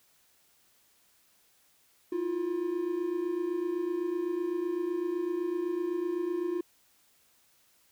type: tone pair together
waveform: triangle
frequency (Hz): 325.7 / 353.6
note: E4 / F4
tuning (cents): -21 / +22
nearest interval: minor second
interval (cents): 143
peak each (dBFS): -33 / -28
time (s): 2.12-6.61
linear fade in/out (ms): 5
effects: white hiss -66 dBFS RMS until 7.91 s